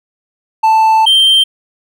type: tone pair in turn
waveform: triangle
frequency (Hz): 882 / 3143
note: A5 / G7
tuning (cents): +4 / +4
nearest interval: octave + minor seventh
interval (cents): 2200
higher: second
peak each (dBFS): -4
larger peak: neither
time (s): 0.63-1.06 / 1.06-1.44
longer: first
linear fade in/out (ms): 10
effects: none